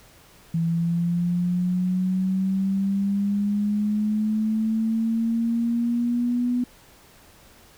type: linear sweep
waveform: sine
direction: up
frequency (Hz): 164.81 to 246.9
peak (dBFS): -20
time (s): 0.54-6.64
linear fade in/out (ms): 5
effects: pink hiss -52 dBFS RMS until 7.77 s